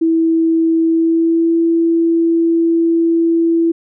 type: tone with pitch glide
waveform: sine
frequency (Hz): 326.9 to 332.6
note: E4 to E4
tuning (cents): -14 to +16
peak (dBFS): -10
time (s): 0.01-3.72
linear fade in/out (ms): 10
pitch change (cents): +30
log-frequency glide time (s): 0.85-1.56
effects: none